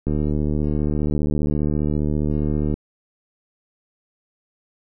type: click train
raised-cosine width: 3 ms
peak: -10 dBFS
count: 201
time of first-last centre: 0.07-2.74 s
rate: 74.9 Hz
effects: none